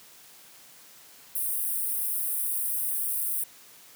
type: high-pass noise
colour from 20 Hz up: white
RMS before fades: -29 dBFS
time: 1.35-3.44 s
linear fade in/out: 5 ms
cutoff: 8700 Hz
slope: 96 dB/octave
effects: white hiss -52 dBFS RMS until 3.95 s + high-pass 100 Hz 12 dB/octave